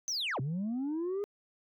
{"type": "linear two-way sweep", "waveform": "sine", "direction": "down then up", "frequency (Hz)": [6272, 123.47, 415.9], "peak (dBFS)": -29, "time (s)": [0.08, 1.24], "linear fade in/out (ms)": 0, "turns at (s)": 0.4, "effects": ["tanh soft clip ceiling -30 dBFS"]}